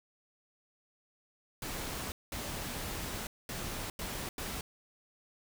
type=noise bursts at uneven times; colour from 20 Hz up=pink; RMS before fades=-39 dBFS; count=5; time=1.62-2.12 / 2.32-3.27 / 3.49-3.9 / 3.99-4.29 / 4.38-4.61 s; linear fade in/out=2 ms; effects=none